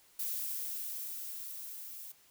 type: noise with level ramp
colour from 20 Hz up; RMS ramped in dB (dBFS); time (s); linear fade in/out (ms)
violet; -36 to -47; 0.19-2.12; 5
effects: white hiss -64 dBFS RMS until 2.3 s